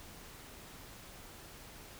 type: silence
effects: pink hiss -52 dBFS RMS until 1.99 s